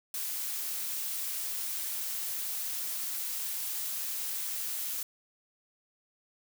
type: noise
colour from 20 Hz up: blue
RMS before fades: -35 dBFS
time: 0.14-5.03 s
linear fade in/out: 2 ms
effects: none